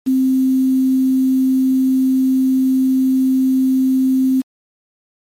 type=tone with quantisation; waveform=sine; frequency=261.6 Hz; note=C4; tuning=in tune; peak=-11 dBFS; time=0.06-4.42 s; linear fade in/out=20 ms; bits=6; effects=MP3 64 kbps